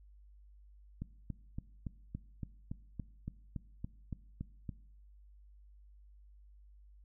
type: click train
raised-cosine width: 5 ms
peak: -27 dBFS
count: 14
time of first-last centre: 1.02-4.692 s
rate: 3.54 Hz
effects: noise-tail reverb RT60 0.7 s tail -20 dB re dry + added 50 Hz sine -56 dBFS peak until 7.04 s